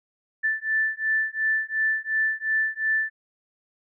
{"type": "beating tone pair", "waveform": "sine", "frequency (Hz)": [1760, 1762.8], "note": ["A6", "A6"], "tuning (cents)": [0, 3], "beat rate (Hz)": 2.8, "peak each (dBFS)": -25, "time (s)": [0.43, 3.1], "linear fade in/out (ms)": 20, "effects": []}